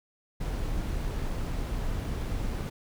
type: noise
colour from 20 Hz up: brown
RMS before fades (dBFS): -31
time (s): 0.4-2.7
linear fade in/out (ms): 10
effects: none